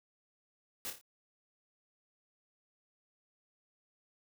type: noise with echo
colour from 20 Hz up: white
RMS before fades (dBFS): -40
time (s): 0.85-0.9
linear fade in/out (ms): 0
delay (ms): 28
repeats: 4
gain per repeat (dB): -6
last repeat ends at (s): 1.012
effects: none